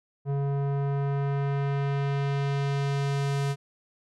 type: tone with low-pass filter sweep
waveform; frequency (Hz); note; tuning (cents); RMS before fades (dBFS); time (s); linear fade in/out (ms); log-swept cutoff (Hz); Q
square; 140; C#3; +18; -27; 0.25-3.56; 50; 690 to 9400; 0.73
effects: none

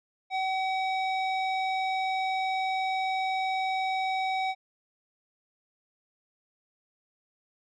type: tone with low-pass filter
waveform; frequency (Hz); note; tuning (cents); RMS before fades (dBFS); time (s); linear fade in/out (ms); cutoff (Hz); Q
square; 759; F#5; +44; -29; 0.3-4.55; 50; 3300; 1.6
effects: none

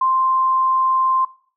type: tone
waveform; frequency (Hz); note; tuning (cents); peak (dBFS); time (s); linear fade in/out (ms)
sine; 1046.5; C6; 0; -14; 0.01-1.25; 5
effects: noise-tail reverb RT60 0.5 s tail -20 dB re dry

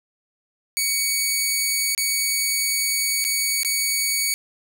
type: tone with dropouts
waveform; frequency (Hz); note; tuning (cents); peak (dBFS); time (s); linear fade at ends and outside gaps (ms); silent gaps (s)
10% pulse; 2245; C#7; +21; -11; 0.77-4.34; 0; 1.949-1.978 / 3.242-3.249 / 3.632-3.648
effects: none

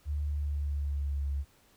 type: tone with pitch glide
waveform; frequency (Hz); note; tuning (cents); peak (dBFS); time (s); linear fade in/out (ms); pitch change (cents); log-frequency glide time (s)
sine; 73.42 to 70.06; D2 to C#2; 0 to +19; -29; 0.05-1.45; 50; -81; 0.25-1.29
effects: pink hiss -64 dBFS RMS until 1.76 s

